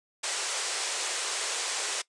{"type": "band-pass noise", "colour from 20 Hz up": "white", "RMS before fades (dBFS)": -32, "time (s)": [0.23, 2.02], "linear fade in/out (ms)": 10, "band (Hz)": [370, 9000], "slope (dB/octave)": 48, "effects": ["noise-tail reverb RT60 0.1 s tail -20 dB re dry", "resampled to 24000 Hz"]}